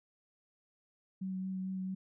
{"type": "tone with vibrato", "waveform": "sine", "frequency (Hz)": 188.3, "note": "F#3", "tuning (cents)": 31, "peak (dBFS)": -35, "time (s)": [1.21, 1.95], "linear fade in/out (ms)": 10, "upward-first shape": "sine", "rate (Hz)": 4.5, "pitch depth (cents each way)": 12, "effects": []}